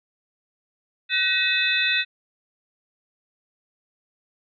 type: tone cluster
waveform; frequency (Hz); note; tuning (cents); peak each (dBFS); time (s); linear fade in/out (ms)
sine; 1513 / 1898 / 2573 / 3567 / 3963; F#6 / A#6 / E7 / A7 / B7; +38 / +31 / -43 / +23 / +5; -28 / -26 / -23 / -25 / -28; 1.09-2.05; 50
effects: none